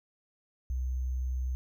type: tone with sample-and-hold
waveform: sine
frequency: 63.7 Hz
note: C2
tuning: 46 cents flat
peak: -29 dBFS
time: 0.7-1.55 s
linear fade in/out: 0 ms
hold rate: 6300 Hz
effects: none